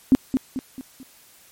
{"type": "tone with echo", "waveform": "sine", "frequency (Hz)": 261.6, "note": "C4", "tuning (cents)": 0, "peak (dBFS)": -9, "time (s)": [0.12, 0.15], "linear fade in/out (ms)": 0, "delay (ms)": 220, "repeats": 4, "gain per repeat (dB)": -7, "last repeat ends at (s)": 1.03, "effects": ["white hiss -52 dBFS RMS until 1.51 s", "MP3 64 kbps"]}